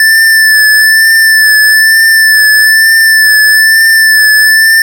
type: tone with vibrato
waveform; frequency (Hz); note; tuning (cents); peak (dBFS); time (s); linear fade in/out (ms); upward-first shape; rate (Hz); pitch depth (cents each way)
square; 1760; A6; 0; -3; 0-4.82; 2; triangle; 1.1; 31
effects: none